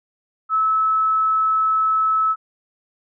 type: tone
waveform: sine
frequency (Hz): 1300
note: E6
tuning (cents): -24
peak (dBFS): -15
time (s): 0.49-2.36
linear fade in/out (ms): 50
effects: none